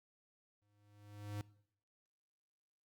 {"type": "tone with exponential growth", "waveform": "square", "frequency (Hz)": 103.4, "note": "G#2", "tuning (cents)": -7, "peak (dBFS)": -40, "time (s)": [0.62, 1.41], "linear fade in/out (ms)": 0, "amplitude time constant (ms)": 170, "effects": ["noise-tail reverb RT60 0.7 s tail -21 dB re dry", "Opus 48 kbps"]}